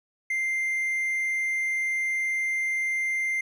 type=tone with hard clipping; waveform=triangle; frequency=2093 Hz; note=C7; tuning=in tune; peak=-25 dBFS; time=0.3-3.41 s; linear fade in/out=5 ms; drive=5 dB; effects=none